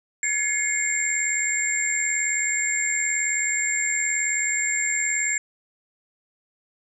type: tone cluster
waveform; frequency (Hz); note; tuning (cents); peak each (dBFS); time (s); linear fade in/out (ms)
sine; 1709 / 2131 / 2210 / 7390; G#6 / C7 / C#7 / A#8; +49 / +31 / -6 / -16; -30 / -27 / -30 / -24; 0.23-5.38; 2
effects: none